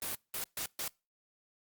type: noise bursts at uneven times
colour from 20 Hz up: white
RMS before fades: -37 dBFS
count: 4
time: 0.02-0.15 / 0.34-0.44 / 0.57-0.66 / 0.79-0.88 s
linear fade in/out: 2 ms
effects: noise-tail reverb RT60 0.3 s tail -26 dB re dry + Opus 32 kbps